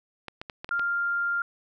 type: clicks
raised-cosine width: 0.3 ms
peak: -20 dBFS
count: 6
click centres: 0.283 / 0.415 / 0.498 / 0.645 / 0.691 / 0.795 s
type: tone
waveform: sine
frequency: 1396.9 Hz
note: F6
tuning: in tune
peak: -24 dBFS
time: 0.71-1.42 s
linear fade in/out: 2 ms
effects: none